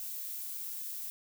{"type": "noise", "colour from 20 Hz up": "violet", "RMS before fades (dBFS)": -40, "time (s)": [0, 1.1], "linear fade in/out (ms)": 0, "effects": []}